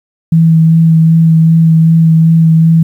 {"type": "tone with vibrato", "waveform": "sine", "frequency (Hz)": 162.6, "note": "E3", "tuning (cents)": -23, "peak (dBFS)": -3, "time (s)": [0.32, 2.83], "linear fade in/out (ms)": 5, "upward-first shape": "sine", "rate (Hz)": 2.6, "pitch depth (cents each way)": 15, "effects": ["7-bit"]}